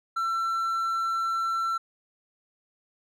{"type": "tone", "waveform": "triangle", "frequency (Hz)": 1345, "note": "E6", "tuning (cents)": 34, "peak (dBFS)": -23, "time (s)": [0.16, 1.78], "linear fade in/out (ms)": 10, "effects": []}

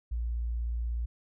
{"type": "tone", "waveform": "sine", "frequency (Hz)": 58.27, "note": "A#1", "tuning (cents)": 0, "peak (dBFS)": -29, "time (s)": [0.11, 1.06], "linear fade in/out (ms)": 10, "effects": []}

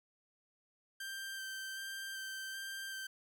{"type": "tone with vibrato", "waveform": "sawtooth", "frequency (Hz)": 1568, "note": "G6", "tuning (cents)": 0, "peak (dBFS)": -38, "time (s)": [1, 3.07], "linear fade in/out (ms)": 5, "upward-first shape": "square", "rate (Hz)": 1.3, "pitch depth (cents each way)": 11, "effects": []}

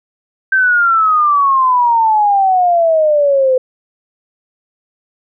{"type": "exponential sweep", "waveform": "sine", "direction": "down", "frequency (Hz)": [1568, 507], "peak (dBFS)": -8, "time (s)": [0.52, 3.58], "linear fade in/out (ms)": 5, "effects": []}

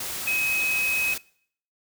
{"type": "tone in noise", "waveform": "sine", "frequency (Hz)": 2545, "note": "D#7", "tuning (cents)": 39, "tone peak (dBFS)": -22, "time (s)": [0.27, 1.14], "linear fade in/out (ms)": 5, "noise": "white", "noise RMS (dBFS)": -32, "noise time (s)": [0, 1.18], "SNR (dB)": 7, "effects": ["noise-tail reverb RT60 0.6 s tail -22 dB re dry"]}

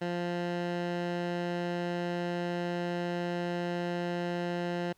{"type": "tone with low-pass filter", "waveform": "15% pulse", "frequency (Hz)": 174.6, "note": "F3", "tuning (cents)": 0, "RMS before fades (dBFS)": -33, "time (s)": [0.01, 4.93], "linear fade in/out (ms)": 10, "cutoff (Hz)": 3600, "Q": 0.67, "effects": ["pink hiss -69 dBFS RMS until 4.97 s"]}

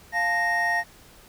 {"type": "tone cluster", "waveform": "triangle", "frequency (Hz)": [699, 878, 1860], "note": ["F5", "A5", "A#6"], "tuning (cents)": [1, -4, -4], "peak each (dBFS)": [-26, -28, -21], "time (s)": [0.12, 0.84], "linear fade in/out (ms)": 50, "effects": ["pink hiss -51 dBFS RMS until 1.28 s"]}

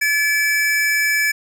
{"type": "tone pair together", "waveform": "square", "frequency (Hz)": [1719, 2308], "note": ["A6", "D7"], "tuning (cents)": [-41, -31], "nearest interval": "perfect fourth", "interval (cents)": 510, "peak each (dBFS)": -19, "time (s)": [0.01, 1.32], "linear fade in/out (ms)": 10, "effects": []}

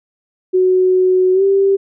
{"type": "tone with pitch glide", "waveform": "sine", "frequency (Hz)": [370, 392], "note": ["F#4", "G4"], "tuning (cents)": [0, 0], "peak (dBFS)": -9, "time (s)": [0.53, 1.77], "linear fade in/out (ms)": 20, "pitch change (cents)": 100, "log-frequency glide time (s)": [1.33, 1.43], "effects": []}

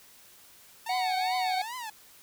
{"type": "tone with vibrato", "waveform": "sawtooth", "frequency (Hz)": 886, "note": "A5", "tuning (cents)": 12, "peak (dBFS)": -32, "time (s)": [0.86, 1.9], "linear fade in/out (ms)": 5, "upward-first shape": "triangle", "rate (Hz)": 2.5, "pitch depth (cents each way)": 270}
{"type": "harmonic tone", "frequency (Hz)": 742, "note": "F#5", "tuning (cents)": 5, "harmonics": [1, 3, 5, 6], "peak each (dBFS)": [-27, -36, -40, -38], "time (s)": [0.89, 1.62], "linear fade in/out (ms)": 5}
{"effects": ["white hiss -55 dBFS RMS until 2.22 s"]}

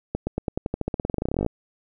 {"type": "accelerating click train", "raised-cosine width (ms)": 2, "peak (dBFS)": -11, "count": 26, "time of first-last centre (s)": [0.15, 1.463], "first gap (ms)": 120, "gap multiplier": 0.92, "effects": []}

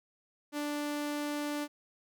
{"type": "tone", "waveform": "sawtooth", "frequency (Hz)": 293.7, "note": "D4", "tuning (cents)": 0, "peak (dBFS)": -29, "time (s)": [0.52, 1.68], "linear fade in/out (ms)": 50, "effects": []}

